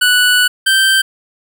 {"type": "tone pair in turn", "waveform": "25% pulse", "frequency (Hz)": [1480, 1560.9], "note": ["F#6", "G6"], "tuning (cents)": [0, -8], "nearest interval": "minor second", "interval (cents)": 92, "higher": "second", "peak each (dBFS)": -5, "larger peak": "neither", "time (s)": [[0.01, 0.48], [0.66, 1.02]], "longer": "first", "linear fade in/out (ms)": 10, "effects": []}